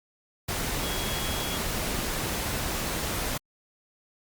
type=tone in noise; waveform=sine; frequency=3322 Hz; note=G#7; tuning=in tune; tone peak=-37 dBFS; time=0.83-1.58 s; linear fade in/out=10 ms; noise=pink; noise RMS=-30 dBFS; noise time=0.48-3.38 s; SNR=-10 dB; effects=Opus 48 kbps